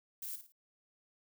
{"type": "noise with echo", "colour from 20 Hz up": "violet", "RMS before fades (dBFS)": -42, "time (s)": [0.22, 0.36], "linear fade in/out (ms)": 5, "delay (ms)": 54, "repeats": 3, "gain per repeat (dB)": -9, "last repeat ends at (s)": 0.522, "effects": []}